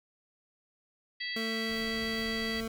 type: harmonic tone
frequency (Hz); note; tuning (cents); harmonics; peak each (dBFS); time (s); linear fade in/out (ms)
656; E5; -9; 3 / 4 / 5 / 6 / 7; -36 / -47 / -41 / -47 / -40; 1.2-2.61; 10
type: tone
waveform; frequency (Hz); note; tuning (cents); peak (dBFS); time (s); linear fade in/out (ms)
25% pulse; 224.4; A3; +34; -30; 1.36-2.68; 5
type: noise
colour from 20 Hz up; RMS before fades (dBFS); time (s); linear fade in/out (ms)
brown; -48; 1.69-2.68; 10
effects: none